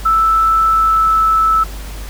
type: tone with pitch glide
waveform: sine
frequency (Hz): 1318.5 to 1310.9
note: E6 to E6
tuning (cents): 0 to -10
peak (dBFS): -9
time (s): 0.05-1.64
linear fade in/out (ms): 10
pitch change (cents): -10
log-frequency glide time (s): 0.64-1.12
effects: added 50 Hz sine -25 dBFS peak until 2.09 s + pink hiss -34 dBFS RMS until 2.09 s